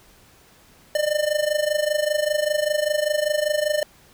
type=tone with amplitude modulation; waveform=square; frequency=600 Hz; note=D5; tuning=37 cents sharp; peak=-17 dBFS; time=0.95-3.83 s; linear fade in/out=2 ms; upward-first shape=sine; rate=25.1 Hz; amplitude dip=80%; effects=pink hiss -53 dBFS RMS until 4.13 s